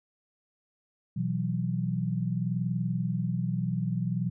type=chord; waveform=sine; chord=B suspended fourth; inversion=none; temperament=just; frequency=123.47 / 164.63 / 185.21 Hz; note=B2 / E3 / F#3; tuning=0 / -2 / +2 cents; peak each=-31 dBFS; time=1.16-4.3 s; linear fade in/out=10 ms; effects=none